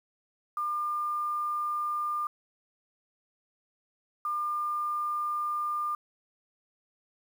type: tone pair in turn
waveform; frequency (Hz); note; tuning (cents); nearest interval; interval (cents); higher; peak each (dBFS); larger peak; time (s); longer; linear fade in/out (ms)
sine; 1200 / 1200; D6 / D6; +37 / +37; unison; 0; neither; -28 / -28; neither; 0.57-2.27 / 4.25-5.95; neither; 2
effects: 9-bit